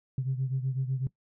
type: beating tone pair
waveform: sine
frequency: 130 / 138 Hz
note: C3 / C#3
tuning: -11 / -7 cents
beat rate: 8 Hz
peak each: -28 / -32 dBFS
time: 0.18-1.07 s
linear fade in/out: 2 ms
effects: noise-tail reverb RT60 0.1 s tail -19 dB re dry + tanh soft clip ceiling -21 dBFS